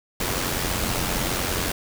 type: noise with amplitude modulation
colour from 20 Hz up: pink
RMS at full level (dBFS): -23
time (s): 0.2-1.72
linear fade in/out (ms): 5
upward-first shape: sine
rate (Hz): 89.9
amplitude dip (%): 50
effects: none